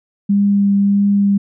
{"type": "tone with vibrato", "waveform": "sine", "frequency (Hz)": 200.6, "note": "G3", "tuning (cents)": 40, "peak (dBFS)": -10, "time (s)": [0.29, 1.38], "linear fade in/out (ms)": 10, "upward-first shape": "triangle", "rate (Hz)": 1.6, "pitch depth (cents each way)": 11, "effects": []}